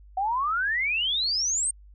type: exponential sweep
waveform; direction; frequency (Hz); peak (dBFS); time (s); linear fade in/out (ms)
sine; up; 740 to 8820; -23; 0.17-1.71; 5
effects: added 50 Hz sine -47 dBFS peak until 1.94 s